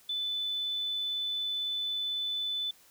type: tone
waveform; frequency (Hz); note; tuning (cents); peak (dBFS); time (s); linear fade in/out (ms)
sine; 3502; A7; -9; -30; 0.09-2.71; 5
effects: white hiss -60 dBFS RMS until 2.9 s